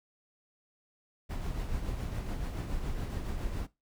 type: noise with tremolo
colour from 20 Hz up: brown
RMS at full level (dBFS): -33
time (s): 1.29-3.67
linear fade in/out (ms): 20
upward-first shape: triangle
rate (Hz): 7.1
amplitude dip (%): 45
effects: noise-tail reverb RT60 0.2 s tail -17 dB re dry